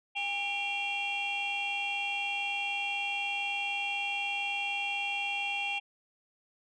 sine tone cluster, 807 / 2374 / 2750 / 3245 Hz, G#5 / D7 / F7 / G#7, -50 / +18 / -27 / -41 cents, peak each -36 / -35 / -33 / -38 dBFS, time 0.15-5.8 s, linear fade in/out 20 ms, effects tanh soft clip ceiling -24 dBFS

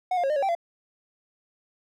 triangle tone with pitch steps, 735 / 705 / 544 / 607 / 556 / 779 / 682 Hz, F#5 / F5 / C#5 / D#5 / C#5 / G5 / F5, -12 / +16 / -33 / -43 / +5 / -11 / -41 cents, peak -20 dBFS, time 0.11-0.551 s, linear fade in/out 5 ms, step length 63 ms, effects none

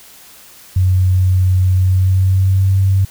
sine tone with pitch glide, 92.5 to 96.26 Hz, F#2 to G2, 0 to -31 cents, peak -9 dBFS, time 0.76-3.05 s, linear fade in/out 5 ms, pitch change +69 cents, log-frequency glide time 1.73-2.78 s, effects white hiss -41 dBFS RMS until 3.1 s

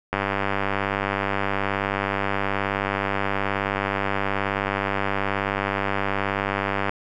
click train, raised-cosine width 0.5 ms, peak -8 dBFS, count 670, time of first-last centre 0.13-6.894 s, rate 98.9 Hz, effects none

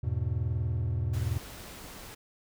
triangle chord, E major, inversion none, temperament equal with one note detuned, 82.41 / 102.63 / 123.47 Hz, E2 / G#2 / B2, 0 / -20 / 0 cents, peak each -30 dBFS, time 0.03-1.38 s, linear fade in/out 10 ms
pink noise, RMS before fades -45 dBFS, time 1.13-2.15 s, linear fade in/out 10 ms
effects none

